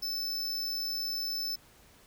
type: tone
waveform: square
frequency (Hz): 5274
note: E8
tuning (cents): 0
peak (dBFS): -32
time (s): 0.02-1.56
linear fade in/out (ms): 10
effects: pink hiss -59 dBFS RMS until 2.06 s